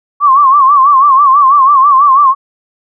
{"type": "tone with vibrato", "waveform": "sine", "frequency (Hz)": 1108.7, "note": "C#6", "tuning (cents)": 0, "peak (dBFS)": -3, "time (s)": [0.2, 2.35], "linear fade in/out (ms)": 50, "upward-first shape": "sine", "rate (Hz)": 6.1, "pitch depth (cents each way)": 110, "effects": []}